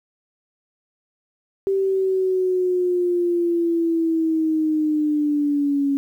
sine linear sweep, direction down, 390.6 to 277.2 Hz, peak -17 dBFS, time 1.67-5.97 s, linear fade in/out 0 ms, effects 9-bit

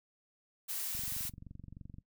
blue noise, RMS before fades -38 dBFS, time 0.68-1.3 s, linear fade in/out 20 ms
click train, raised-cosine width 5 ms, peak -36 dBFS, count 25, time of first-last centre 0.95-1.984 s, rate 23.2 Hz
effects noise-tail reverb RT60 0.1 s tail -17 dB re dry

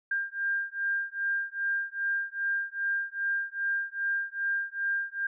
sine beating tone pair, 1597 / 1599.5 Hz, G6 / G6, +32 / +34 cents, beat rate 2.5 Hz, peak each -31 dBFS, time 0.11-5.27 s, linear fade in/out 5 ms, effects none

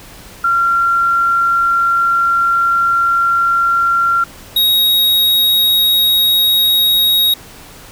sine / square tone pair in turn, 1375 / 3781 Hz, F6 / A#7, -27 / +24 cents, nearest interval octave + tritone, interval 1751 cents, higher second, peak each -10 dBFS, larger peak neither, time 0.44-4.24 / 4.56-7.34 s, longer first, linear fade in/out 5 ms, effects pink hiss -37 dBFS RMS until 7.91 s

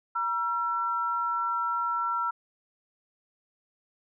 sine tone pair together, 954 / 1349.2 Hz, A#5 / E6, +40 / +40 cents, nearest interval tritone, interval 600 cents, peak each -31 / -27 dBFS, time 0.15-2.31 s, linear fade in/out 10 ms, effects none

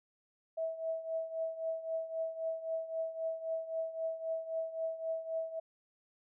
sine tone with tremolo, 650 Hz, E5, 24 cents flat, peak -31 dBFS, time 0.57-5.6 s, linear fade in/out 10 ms, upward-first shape triangle, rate 3.8 Hz, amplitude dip 80%, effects none

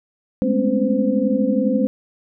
sine tone cluster, 205 / 217 / 252.1 / 274.5 / 514 Hz, G#3 / A3 / B3 / C#4 / C5, -22 / -24 / +36 / -17 / -31 cents, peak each -22 dBFS, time 0.42-1.87 s, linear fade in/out 0 ms, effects none

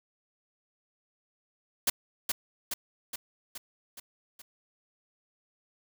white noise with echo, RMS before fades -25 dBFS, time 1.87-1.9 s, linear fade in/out 5 ms, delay 420 ms, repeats 6, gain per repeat -4 dB, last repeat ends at 4.42 s, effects none

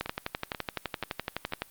two click trains, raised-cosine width 0.3 ms, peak -14 / -18 dBFS, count 20 / 4, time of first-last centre 0.01-1.62 / 0.06-1.523 s, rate 11.8 / 2.05 Hz, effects white hiss -56 dBFS RMS until 1.7 s + Opus 48 kbps

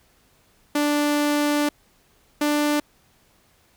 sawtooth tone pair in turn, 293.7 / 295.4 Hz, D4 / D4, 0 / +10 cents, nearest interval unison, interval 10 cents, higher second, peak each -15 dBFS, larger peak neither, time 0.75-1.69 / 2.41-2.8 s, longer first, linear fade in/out 5 ms, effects pink hiss -60 dBFS RMS until 3.76 s

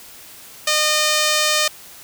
5% pulse tone, 610 Hz, D#5, 34 cents flat, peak -4 dBFS, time 0.67-1.68 s, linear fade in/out 5 ms, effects white hiss -41 dBFS RMS until 2.03 s

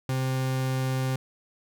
40% pulse tone, 130.81 Hz, C3, in tune, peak -24 dBFS, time 0.09-1.16 s, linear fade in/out 2 ms, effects none

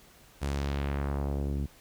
sawtooth tone with low-pass filter sweep, 70.3 Hz, C#2, 25 cents sharp, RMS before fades -31 dBFS, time 0.41-1.67 s, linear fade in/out 20 ms, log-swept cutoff 11000 to 230 Hz, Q 1.1, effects pink hiss -57 dBFS RMS until 1.8 s

